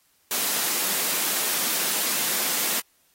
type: high-pass noise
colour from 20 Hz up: white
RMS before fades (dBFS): -25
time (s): 0.31-2.8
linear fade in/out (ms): 2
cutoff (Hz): 170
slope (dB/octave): 48
effects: white hiss -64 dBFS RMS until 3.14 s + AAC 48 kbps